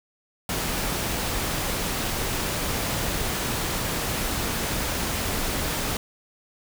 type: noise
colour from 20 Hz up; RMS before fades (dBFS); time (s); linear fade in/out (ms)
pink; -27; 0.49-5.97; 2
effects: none